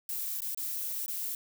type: noise with dropouts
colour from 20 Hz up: violet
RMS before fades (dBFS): -35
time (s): 0.09-1.35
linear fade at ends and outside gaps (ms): 1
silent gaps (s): 0.405-0.419 / 0.547-0.574 / 1.061-1.081
effects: none